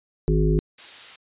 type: harmonic tone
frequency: 51.91 Hz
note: G#1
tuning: in tune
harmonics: 1 / 3 / 5 / 7 / 8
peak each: -20 / -21 / -30 / -25 / -27 dBFS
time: 0.28-0.59 s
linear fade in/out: 0 ms
type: noise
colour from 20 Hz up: blue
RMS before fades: -34 dBFS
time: 0.78-1.16 s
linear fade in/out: 5 ms
effects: resampled to 8000 Hz